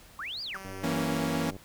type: linear two-way sweep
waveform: sine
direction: up then down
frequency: 1031 to 4978 to 1084 Hz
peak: -34 dBFS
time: 0.19-0.57 s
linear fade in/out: 2 ms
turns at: 0.42 s
type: tone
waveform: 5% pulse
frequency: 192.8 Hz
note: G3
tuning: 28 cents flat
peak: -31 dBFS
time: 0.54-1.05 s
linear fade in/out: 2 ms
type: click train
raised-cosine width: 2 ms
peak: -30 dBFS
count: 88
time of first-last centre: 0.65-1.565 s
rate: 95.1 Hz
type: chord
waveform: sawtooth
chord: A# diminished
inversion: second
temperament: equal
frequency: 164.81 / 233.1 / 277.2 Hz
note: E3 / A#3 / C#4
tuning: 0 / 0 / 0 cents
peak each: -28 dBFS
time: 0.83-1.51 s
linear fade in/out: 10 ms
effects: pink hiss -54 dBFS RMS until 1.64 s